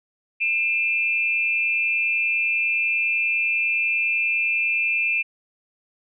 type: tone pair together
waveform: sine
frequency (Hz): 2407 / 2637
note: D7 / E7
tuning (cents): +42 / 0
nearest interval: major second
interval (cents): 158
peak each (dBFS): -22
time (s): 0.4-5.23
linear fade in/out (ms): 20
effects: none